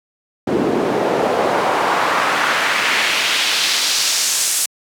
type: noise with band-pass filter sweep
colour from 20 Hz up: pink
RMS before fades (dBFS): -17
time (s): 0.47-4.66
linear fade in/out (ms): 5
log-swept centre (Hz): 300 to 8500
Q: 1.3
effects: high-pass 150 Hz 12 dB/octave